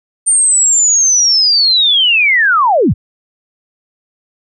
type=linear sweep; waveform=sine; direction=down; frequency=8930 to 49 Hz; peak=-7 dBFS; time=0.26-2.94 s; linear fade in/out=20 ms; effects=none